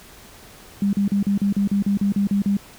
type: tone bursts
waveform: sine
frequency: 200.2 Hz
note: G3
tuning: 37 cents sharp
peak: -16 dBFS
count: 12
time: 0.82-2.569 s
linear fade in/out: 2 ms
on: 110 ms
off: 39 ms
effects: pink hiss -45 dBFS RMS until 2.78 s